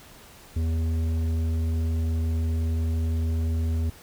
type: tone with tanh clipping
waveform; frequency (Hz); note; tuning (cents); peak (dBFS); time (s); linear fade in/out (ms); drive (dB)
sine; 81.3; E2; -23; -24; 0.56-3.9; 5; 10
effects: pink hiss -49 dBFS RMS until 4.02 s